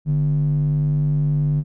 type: tone with band-pass filter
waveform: square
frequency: 49.42 Hz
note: G1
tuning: 15 cents sharp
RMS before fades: -19 dBFS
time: 0.05-1.64 s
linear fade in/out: 50 ms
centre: 160 Hz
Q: 8.8
effects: none